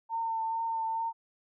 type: tone with vibrato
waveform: sine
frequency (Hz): 904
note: A5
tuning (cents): +47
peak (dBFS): -29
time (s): 0.09-1.13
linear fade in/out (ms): 50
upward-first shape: triangle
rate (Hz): 2.3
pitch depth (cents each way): 21
effects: none